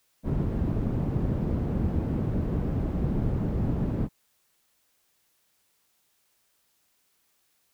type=low-pass noise; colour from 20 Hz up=white; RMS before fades=-27 dBFS; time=0.23-4.09 s; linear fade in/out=50 ms; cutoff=190 Hz; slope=12 dB/octave; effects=white hiss -70 dBFS RMS until 7.73 s